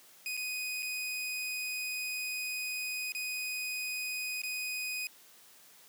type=tone with dropouts; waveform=sawtooth; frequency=2495 Hz; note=D#7; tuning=4 cents sharp; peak=-31 dBFS; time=0.26-5.07 s; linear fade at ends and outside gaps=1 ms; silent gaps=0.368-0.374 / 0.824-0.828 / 3.121-3.149 / 4.418-4.435 s; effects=white hiss -58 dBFS RMS until 5.88 s + high-pass 150 Hz 12 dB/octave